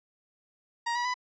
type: tone with pitch steps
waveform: 30% pulse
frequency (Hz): 941 / 968 / 995.8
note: A#5 / B5 / B5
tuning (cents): +16 / -35 / +14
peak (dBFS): -25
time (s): 0.86-1.142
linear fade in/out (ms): 10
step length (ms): 94
effects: resampled to 16000 Hz + 11-bit